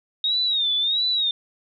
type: tone with vibrato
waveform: sine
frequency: 3717 Hz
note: A#7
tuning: 6 cents flat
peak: -19 dBFS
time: 0.24-1.31 s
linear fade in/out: 2 ms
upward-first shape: sine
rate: 1.5 Hz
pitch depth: 120 cents each way
effects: none